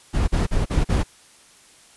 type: noise bursts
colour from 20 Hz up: brown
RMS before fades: -19 dBFS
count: 5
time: 0.13-1.036 s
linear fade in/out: 20 ms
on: 150 ms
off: 39 ms
effects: white hiss -51 dBFS RMS until 1.96 s + resampled to 24000 Hz